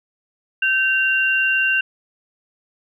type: tone pair together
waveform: sine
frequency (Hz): 1548 / 2766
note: G6 / F7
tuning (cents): -22 / -17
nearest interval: minor seventh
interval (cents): 1005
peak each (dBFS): -18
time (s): 0.62-1.81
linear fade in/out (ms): 5
effects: none